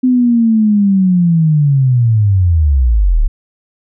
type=linear sweep; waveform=sine; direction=down; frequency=257 to 32.11 Hz; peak=-7 dBFS; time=0.03-3.28 s; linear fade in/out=10 ms; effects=none